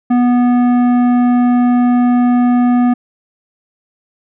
sine tone with tanh clipping, 244.9 Hz, B3, 14 cents flat, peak -10 dBFS, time 0.1-2.94 s, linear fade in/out 10 ms, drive 12 dB, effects none

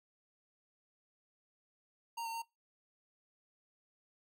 square tone with pitch steps, 927 / 910 / 919 Hz, A#5 / A#5 / A#5, -10 / -42 / -25 cents, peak -39 dBFS, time 2.17-2.422 s, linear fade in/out 10 ms, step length 84 ms, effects noise-tail reverb RT60 0.2 s tail -20 dB re dry

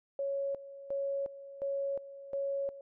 sine tone with tremolo, 554.4 Hz, C#5, in tune, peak -31 dBFS, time 0.19-2.81 s, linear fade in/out 2 ms, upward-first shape square, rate 1.4 Hz, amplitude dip 80%, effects none

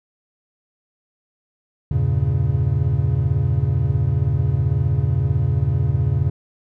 triangle chord, E diminished seventh, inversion none, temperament equal, 82.41 / 98 / 116.54 / 138.59 Hz, E2 / G2 / Bb2 / Db3, 0 / 0 / 0 / 0 cents, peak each -21 / -21 / -20 / -18 dBFS, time 1.91-6.3 s, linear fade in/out 5 ms, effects none

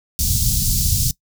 pink band-stop noise, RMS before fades -18 dBFS, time 0.19-1.11 s, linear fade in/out 0 ms, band 160 to 4800 Hz, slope 24 dB/octave, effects noise-tail reverb RT60 0.1 s tail -21 dB re dry

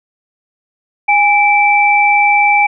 sine tone pair together, 823 / 2328 Hz, G#5 / D7, -16 / -16 cents, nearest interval octave + tritone, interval 1800 cents, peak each -10 dBFS, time 1.08-2.67 s, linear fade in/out 10 ms, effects none

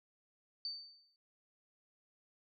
sine tone with exponential decay, 4575 Hz, D8, 46 cents flat, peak -36 dBFS, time 0.65-1.16 s, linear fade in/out 1 ms, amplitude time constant 110 ms, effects none

